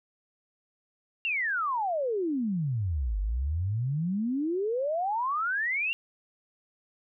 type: exponential two-way sweep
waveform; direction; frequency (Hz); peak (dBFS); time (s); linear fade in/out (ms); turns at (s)
sine; down then up; 2816 to 47.43 to 2816; -26; 1.25-5.93; 0; 3.19
effects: none